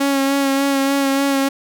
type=tone with vibrato; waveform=sawtooth; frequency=275.3 Hz; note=C#4; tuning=12 cents flat; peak=-11 dBFS; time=0-1.49 s; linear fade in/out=10 ms; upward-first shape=sine; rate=3.4 Hz; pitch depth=23 cents each way; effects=none